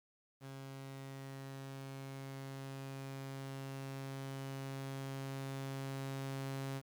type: tone with level ramp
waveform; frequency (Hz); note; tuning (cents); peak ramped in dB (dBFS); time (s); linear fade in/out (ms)
sawtooth; 135.6; C#3; -38; -43 to -35; 0.4-6.82; 50
effects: 11-bit